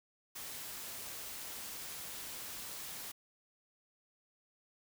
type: noise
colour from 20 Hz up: white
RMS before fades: -45 dBFS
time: 0.35-3.12 s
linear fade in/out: 10 ms
effects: none